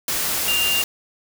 sine tone in noise, 2794 Hz, F7, in tune, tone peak -19 dBFS, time 0.48-0.82 s, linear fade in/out 2 ms, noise white, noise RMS -23 dBFS, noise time 0.08-0.84 s, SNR +1 dB, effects none

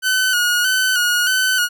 sawtooth tone with vibrato, 1480 Hz, F#6, in tune, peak -11 dBFS, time 0.02-1.69 s, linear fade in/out 50 ms, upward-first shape square, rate 1.6 Hz, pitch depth 43 cents each way, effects none

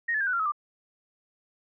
sine tone with pitch steps, 1864.7 / 1729.8 / 1604.7 / 1488.6 / 1380.9 / 1281 / 1188.3 Hz, A#6 / A6 / G6 / F#6 / F6 / E6 / D6, 0 / -30 / +40 / +10 / -20 / -50 / +20 cents, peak -24 dBFS, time 0.08-0.521 s, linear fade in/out 10 ms, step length 63 ms, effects none

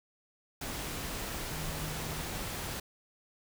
sine tone in noise, 154.1 Hz, D#3, 16 cents flat, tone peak -41 dBFS, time 1.51-2.22 s, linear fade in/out 5 ms, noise pink, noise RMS -38 dBFS, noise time 0.61-2.8 s, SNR -6 dB, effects none

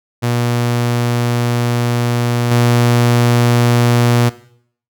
sawtooth tone with level steps, 120 Hz, B2, 49 cents flat, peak -10 / -6 dBFS, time 0.22-4.3 s, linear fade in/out 20 ms, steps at 2.51 s, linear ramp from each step 5 ms, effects noise-tail reverb RT60 0.6 s tail -17 dB re dry

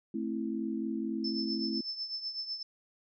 sine chord, A minor, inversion none, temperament just, 220 / 264 / 330 Hz, A3 / C4 / E4, 0 / +16 / +2 cents, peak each -35 / -37 / -36 dBFS, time 0.14-1.81 s, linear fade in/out 5 ms
sine tone with tremolo, 5274 Hz, E8, in tune, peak -32 dBFS, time 1.24-2.63 s, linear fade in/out 5 ms, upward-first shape triangle, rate 8 Hz, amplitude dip 75%
effects none

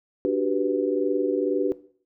sine chord, G major seventh, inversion second, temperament equal, 293.7 / 370 / 392 / 493.9 Hz, D4 / F#4 / G4 / B4, 0 / 0 / 0 / 0 cents, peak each -26 dBFS, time 0.25-1.72 s, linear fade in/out 0 ms, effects noise-tail reverb RT60 0.5 s tail -18 dB re dry

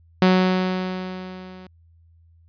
sawtooth tone with level ramp, 185 Hz, F#3, in tune, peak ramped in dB -8 to -36 dBFS, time 0.22-1.67 s, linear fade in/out 2 ms, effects added 83 Hz sine -51 dBFS peak until 2.48 s + resampled to 11025 Hz

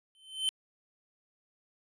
square tone with exponential growth, 3077 Hz, G7, 33 cents flat, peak -25 dBFS, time 0.15-0.49 s, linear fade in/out 0 ms, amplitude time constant 73 ms, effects resampled to 22050 Hz

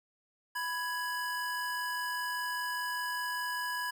square tone pair together, 990.6 / 1666 Hz, B5 / G#6, +5 / +5 cents, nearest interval major sixth, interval 900 cents, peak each -37 / -36 dBFS, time 0.55-3.91 s, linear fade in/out 10 ms, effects none

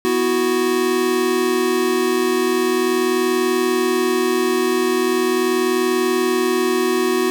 square chord, B suspended fourth, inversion none, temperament equal, 246.9 / 329.6 / 370 Hz, B3 / E4 / F#4, 0 / 0 / 0 cents, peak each -24 / -24 / -18 dBFS, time 0.05-7.3 s, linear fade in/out 0 ms, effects none

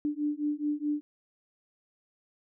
sine beating tone pair, 293.7 / 298.4 Hz, D4 / D4, 0 / +28 cents, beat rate 4.7 Hz, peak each -31 dBFS, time 0.05-1.01 s, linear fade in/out 0 ms, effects none

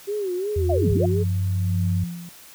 sine tone with vibrato, 387.6 Hz, G4, 20 cents flat, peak -23 dBFS, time 0.07-1.24 s, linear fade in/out 20 ms, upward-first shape sine, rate 2.8 Hz, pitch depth 150 cents each way
sine tone with pitch glide, 83.4 to 95.8 Hz, E2 to G2, +21 to -39 cents, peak -20 dBFS, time 0.56-2.04 s, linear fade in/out 5 ms, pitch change +240 cents, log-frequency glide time 0.73-0.84 s
sine linear two-way sweep, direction down then up, 731 to 43.65 to 731 Hz, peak -21 dBFS, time 0.69-1.06 s, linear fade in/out 10 ms, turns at 0.92 s
sine tone with tremolo, 172.9 Hz, F3, 17 cents flat, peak -24 dBFS, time 0.84-2.29 s, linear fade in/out 0 ms, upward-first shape sine, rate 1.2 Hz, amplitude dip 75%
effects white hiss -46 dBFS RMS until 2.54 s

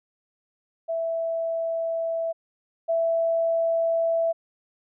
sine tone pair in turn, 660 / 662.3 Hz, E5 / E5, +2 / +8 cents, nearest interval unison, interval 6 cents, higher second, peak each -24 / -20 dBFS, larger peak second, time 0.88-2.33 / 2.88-4.33 s, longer neither, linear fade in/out 20 ms, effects none

